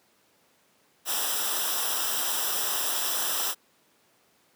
white noise with comb filter, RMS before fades -28 dBFS, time 1.05-3.55 s, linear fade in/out 50 ms, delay 0.45 ms, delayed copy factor -0.75, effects pink hiss -64 dBFS RMS until 4.55 s + high-pass 200 Hz 12 dB/octave

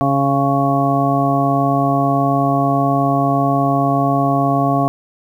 harmonic tone, 138.59 Hz, C#3, in tune, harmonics 1 / 2 / 3 / 4 / 5 / 6 / 8, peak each -19 / -18 / -27 / -27 / -17 / -28 / -21 dBFS, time 0.01-4.88 s, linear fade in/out 0 ms, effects 8-bit

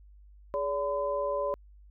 sine tone cluster, 415.9 / 572 / 1014 Hz, G#4 / D5 / B5, +2 / -46 / +45 cents, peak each -36 / -29 / -34 dBFS, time 0.54-1.54 s, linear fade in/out 0 ms, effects added 50 Hz sine -51 dBFS peak until 1.9 s

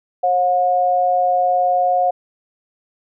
sine tone pair together, 540 / 720.8 Hz, C#5 / F#5, -45 / -45 cents, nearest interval perfect fourth, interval 500 cents, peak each -20 / -14 dBFS, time 0.23-2.11 s, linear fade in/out 10 ms, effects none

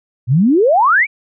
sine exponential sweep, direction up, 112.3 to 2398 Hz, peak -8 dBFS, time 0.27-1.07 s, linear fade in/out 50 ms, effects none

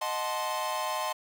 45% pulse chord, D# diminished seventh, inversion none, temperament equal with one note detuned, 622.3 / 740 / 873.4 / 1046.5 Hz, D#5 / F#5 / A5 / C6, 0 / 0 / -13 / 0 cents, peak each -36 / -38 / -35 / -33 dBFS, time 0.01-1.13 s, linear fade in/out 10 ms, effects none

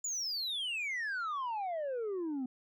sine exponential sweep, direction down, 7130 to 246.9 Hz, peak -31 dBFS, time 0.04-2.46 s, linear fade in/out 5 ms, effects tanh soft clip ceiling -33 dBFS

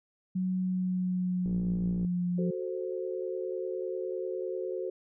sine tone with pitch glide, 185 to 177.26 Hz, F#3 to F3, 0 to +26 cents, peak -27 dBFS, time 0.35-2.51 s, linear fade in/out 10 ms, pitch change -74 cents, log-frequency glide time 0.58-2.26 s
click train, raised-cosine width 3 ms, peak -27 dBFS, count 35, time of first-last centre 1.46-2.048 s, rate 57.8 Hz
sine chord, F# diminished, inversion none, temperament equal, 370 / 440 / 523.3 Hz, F#4 / A4 / C5, 0 / 0 / 0 cents, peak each -34 / -38 / -37 dBFS, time 2.38-4.9 s, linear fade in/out 5 ms
effects none

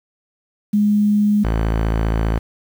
sine / sawtooth tone pair in turn, 207.7 / 55.01 Hz, G#3 / A1, 0 / 0 cents, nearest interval octave + major seventh, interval 2300 cents, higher first, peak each -12 / -12 dBFS, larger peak neither, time 0.73-1.44 / 1.44-2.39 s, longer second, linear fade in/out 10 ms, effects low-pass 2000 Hz 12 dB/octave + 7-bit

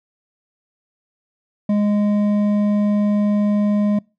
sine tone with hard clipping, 206.8 Hz, G#3, 7 cents flat, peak -16 dBFS, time 1.69-3.99 s, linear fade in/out 5 ms, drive 7 dB, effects noise-tail reverb RT60 0.3 s tail -26 dB re dry

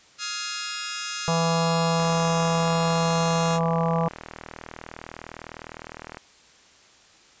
10% pulse chord, F minor seventh, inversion third, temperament just, 1257.2 / 1396.9 / 1676.3 / 2095 Hz, Eb6 / F6 / Ab6 / C7, +18 / 0 / +16 / +2 cents, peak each -26 / -25 / -26 / -30 dBFS, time 0.18-3.6 s, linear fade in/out 50 ms
harmonic tone, 165.8 Hz, E3, 10 cents sharp, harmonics 1 / 3 / 4 / 5 / 6 / 7, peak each -23 / -28 / -29 / -30 / -31 / -31 dBFS, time 1.28-4.08 s, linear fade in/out 0 ms
click train, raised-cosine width 0.5 ms, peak -21 dBFS, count 167, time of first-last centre 2-6.171 s, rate 39.8 Hz
effects white hiss -54 dBFS RMS until 7.4 s + resampled to 16000 Hz

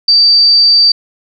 sine tone, 4642 Hz, D8, 21 cents flat, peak -4 dBFS, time 0.08-0.92 s, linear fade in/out 5 ms, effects none

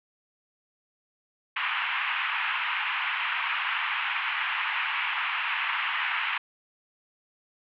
white band-pass noise, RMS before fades -29 dBFS, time 1.56-6.38 s, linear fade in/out 5 ms, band 890 to 2900 Hz, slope 48 dB/octave, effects none

